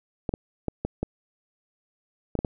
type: clicks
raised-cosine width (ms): 2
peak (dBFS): -13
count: 8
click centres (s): 0.292 / 0.339 / 0.683 / 0.85 / 1.03 / 2.353 / 2.39 / 2.448
effects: none

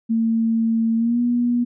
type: tone with pitch glide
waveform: sine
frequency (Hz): 226.4 to 241.3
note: A3 to B3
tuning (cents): +50 to -40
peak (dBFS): -16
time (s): 0.09-1.65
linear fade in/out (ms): 20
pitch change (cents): +110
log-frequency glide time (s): 0.96-1.2
effects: none

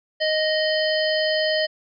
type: harmonic tone with a mistuned harmonic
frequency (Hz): 622.3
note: D#5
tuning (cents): 0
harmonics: 1 / 3 / 5 / 7 / 8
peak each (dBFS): -21 / -26 / -28 / -29 / -30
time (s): 0.2-1.67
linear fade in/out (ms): 20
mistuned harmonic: 5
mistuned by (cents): -23
effects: none

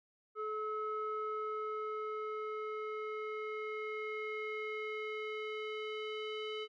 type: tone with low-pass filter sweep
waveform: square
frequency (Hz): 430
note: A4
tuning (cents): -40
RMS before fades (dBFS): -40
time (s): 0.35-6.68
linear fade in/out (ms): 50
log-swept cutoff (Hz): 1200 to 3000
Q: 3.9
effects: none

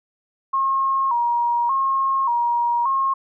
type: tone with vibrato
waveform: sine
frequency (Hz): 1012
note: B5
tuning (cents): +42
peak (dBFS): -17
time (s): 0.53-3.14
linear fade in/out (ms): 10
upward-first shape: square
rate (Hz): 0.86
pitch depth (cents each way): 110
effects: none

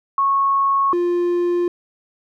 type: tone pair in turn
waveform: sine / triangle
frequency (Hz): 1100 / 350.4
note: C#6 / F4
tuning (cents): -14 / +6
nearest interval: octave + minor sixth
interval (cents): 1980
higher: first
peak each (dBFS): -14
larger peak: neither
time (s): 0.18-0.93 / 0.93-1.68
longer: neither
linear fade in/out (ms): 2
effects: none

